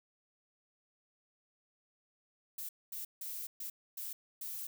violet noise bursts at uneven times, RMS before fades -42 dBFS, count 6, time 2.58-2.69 / 2.92-3.05 / 3.21-3.47 / 3.6-3.7 / 3.97-4.13 / 4.41-4.67 s, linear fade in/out 5 ms, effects none

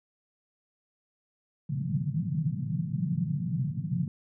white band-pass noise, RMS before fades -30 dBFS, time 1.69-4.08 s, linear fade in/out 2 ms, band 120 to 180 Hz, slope 48 dB/octave, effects none

